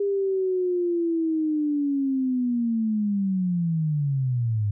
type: linear sweep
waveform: sine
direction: down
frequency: 404.6 to 100.5 Hz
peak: -21 dBFS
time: 0-4.71 s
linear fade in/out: 5 ms
effects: none